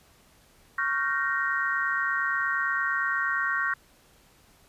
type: chord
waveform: sine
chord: G half-diminished seventh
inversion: second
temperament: equal with one note detuned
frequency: 1108.7 / 1396.9 / 1545.5 / 1864.7 Hz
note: Db6 / F6 / G6 / Bb6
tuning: 0 / 0 / -25 / 0 cents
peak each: -31 / -31 / -29 / -29 dBFS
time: 0.78-3.74 s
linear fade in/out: 5 ms
effects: pink hiss -59 dBFS RMS until 4.68 s + resampled to 32000 Hz